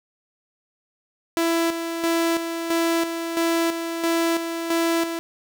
sawtooth tone with tremolo, 333.1 Hz, E4, 18 cents sharp, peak -15 dBFS, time 1.37-5.19 s, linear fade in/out 0 ms, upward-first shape square, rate 1.5 Hz, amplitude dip 55%, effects none

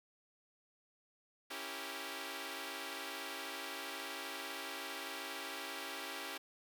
5% pulse chord, C# diminished seventh, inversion none, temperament equal, 277.2 / 329.6 / 392 / 466.2 Hz, C#4 / E4 / G4 / Bb4, 0 / 0 / 0 / 0 cents, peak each -36 / -37 / -35 / -39 dBFS, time 1.5-6.38 s, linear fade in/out 10 ms, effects none

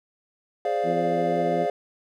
triangle chord, D half-diminished seventh, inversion second, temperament equal, 415.3 / 523.3 / 587.3 / 698.5 Hz, Ab4 / C5 / D5 / F5, 0 / 0 / 0 / 0 cents, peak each -27 / -28 / -26 / -24 dBFS, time 0.65-1.7 s, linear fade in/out 2 ms
harmonic tone, 85.5 Hz, F2, 36 cents flat, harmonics 2 / 3 / 4 / 5 / 6 / 7 / 8, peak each -30 / -32 / -31 / -41 / -38 / -40 / -41 dBFS, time 0.83-1.67 s, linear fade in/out 50 ms
effects none

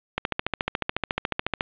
click train, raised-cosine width 0.3 ms, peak -7 dBFS, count 21, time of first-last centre 0.18-1.609 s, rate 14 Hz, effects resampled to 8000 Hz + 7-bit

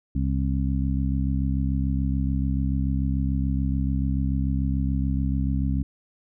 harmonic tone, 66.9 Hz, C2, 39 cents sharp, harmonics 1 / 2 / 3 / 4, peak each -24 / -27 / -29 / -30 dBFS, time 0.15-5.83 s, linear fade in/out 5 ms, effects none

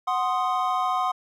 triangle chord, C diminished, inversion second, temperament equal, 740 / 1046.5 / 1244.5 Hz, Gb5 / C6 / Eb6, 0 / 0 / 0 cents, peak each -24 / -24 / -26 dBFS, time 0.07-1.12 s, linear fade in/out 10 ms, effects none

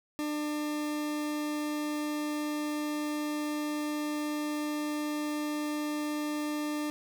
40% pulse tone, 299.1 Hz, D4, 32 cents sharp, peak -30 dBFS, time 0.19-6.9 s, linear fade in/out 0 ms, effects none

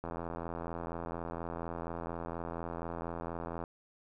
click train, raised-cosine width 1 ms, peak -25 dBFS, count 304, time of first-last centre 0.04-3.639 s, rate 84.2 Hz, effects none

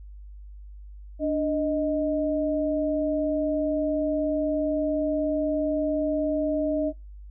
sine tone pair together, 294 / 623 Hz, D4 / D#5, +2 / +2 cents, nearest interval octave + minor second, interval 1300 cents, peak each -25 dBFS, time 1.19-6.93 s, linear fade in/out 50 ms, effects noise-tail reverb RT60 0.2 s tail -23 dB re dry + added 50 Hz sine -40 dBFS peak until 7.3 s

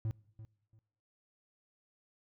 triangle tone with echo, 110 Hz, A2, in tune, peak -30 dBFS, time 0.05-0.11 s, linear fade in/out 0 ms, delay 340 ms, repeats 2, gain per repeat -14 dB, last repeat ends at 0.79 s, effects noise-tail reverb RT60 0.8 s tail -23 dB re dry

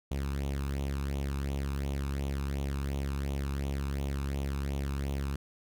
sawtooth tone with flanger, 69.3 Hz, C#2, in tune, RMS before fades -33 dBFS, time 0.11-5.36 s, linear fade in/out 5 ms, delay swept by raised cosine 0.3 to 0.8 ms, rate 2.8 Hz, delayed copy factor +0.65, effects none

